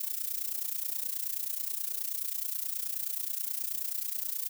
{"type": "noise with amplitude modulation", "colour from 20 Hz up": "violet", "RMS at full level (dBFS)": -31, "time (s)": [0, 4.49], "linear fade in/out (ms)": 10, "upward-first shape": "sine", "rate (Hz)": 29.4, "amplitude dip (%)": 80, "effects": []}